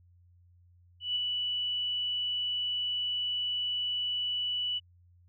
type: tone with ADSR envelope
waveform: sine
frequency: 2960 Hz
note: F#7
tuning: in tune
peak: -26 dBFS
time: 1-4.8 s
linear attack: 160 ms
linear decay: 8 ms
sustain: -3 dB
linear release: 28 ms
effects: added 88 Hz sine -58 dBFS peak until 5.28 s